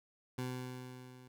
20% pulse tone with level ramp, 126.8 Hz, B2, 46 cents sharp, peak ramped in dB -31 to -50 dBFS, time 0.38-1.28 s, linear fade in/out 5 ms, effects none

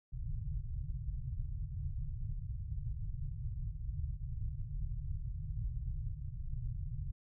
pink low-pass noise, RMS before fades -39 dBFS, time 0.12-7.12 s, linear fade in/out 10 ms, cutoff 150 Hz, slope 96 dB/octave, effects none

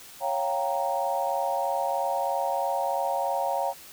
sine chord, G half-diminished seventh, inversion second, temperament equal with one note detuned, 554.4 / 700.9 / 784 / 932.3 Hz, Db5 / F5 / G5 / Bb5, 0 / +6 / 0 / 0 cents, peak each -30 dBFS, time 0.2-3.74 s, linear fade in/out 50 ms, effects white hiss -47 dBFS RMS until 3.92 s

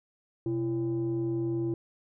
sine tone pair together, 126.34 / 337.3 Hz, B2 / E4, +40 / +40 cents, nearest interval octave + perfect fourth, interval 1700 cents, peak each -31 / -27 dBFS, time 0.46-1.74 s, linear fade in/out 2 ms, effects tanh soft clip ceiling -23 dBFS

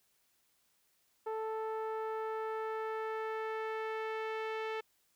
sawtooth tone with low-pass filter sweep, 440 Hz, A4, in tune, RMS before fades -38 dBFS, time 1.26-4.81 s, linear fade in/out 10 ms, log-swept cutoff 1000 to 2600 Hz, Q 1.4, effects white hiss -74 dBFS RMS until 5.15 s

